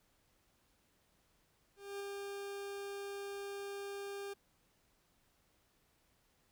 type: tone with ADSR envelope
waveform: 40% pulse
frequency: 400 Hz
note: G4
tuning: 35 cents sharp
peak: -39 dBFS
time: 1.76-4.34 s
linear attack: 240 ms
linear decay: 7 ms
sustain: -2 dB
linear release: 13 ms
effects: pink hiss -74 dBFS RMS until 6.51 s